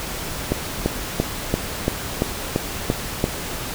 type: click train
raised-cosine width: 2 ms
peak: -4 dBFS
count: 9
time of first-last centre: 0.52-3.241 s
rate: 2.94 Hz
effects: pink hiss -29 dBFS RMS until 3.74 s